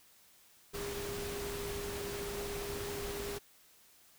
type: tone in noise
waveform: sine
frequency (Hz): 404.6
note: G#4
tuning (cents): -45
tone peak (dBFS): -40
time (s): 0.73-3.39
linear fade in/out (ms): 20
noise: pink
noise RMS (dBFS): -42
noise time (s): 0.73-3.39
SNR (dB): -1
effects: white hiss -63 dBFS RMS until 4.18 s